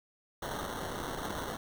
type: noise with sample-and-hold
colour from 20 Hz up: blue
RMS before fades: -38 dBFS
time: 0.42-1.57 s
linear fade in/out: 5 ms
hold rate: 2450 Hz
effects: none